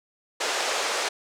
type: band-pass noise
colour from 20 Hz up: pink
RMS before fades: -27 dBFS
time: 0.4-1.09 s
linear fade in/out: 10 ms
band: 460 to 7900 Hz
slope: 24 dB/octave
effects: none